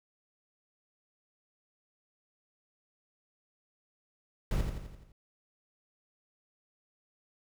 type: noise with echo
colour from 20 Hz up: brown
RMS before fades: -29 dBFS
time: 4.51-4.61 s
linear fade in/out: 2 ms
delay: 85 ms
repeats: 6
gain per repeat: -5 dB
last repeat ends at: 5.12 s
effects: none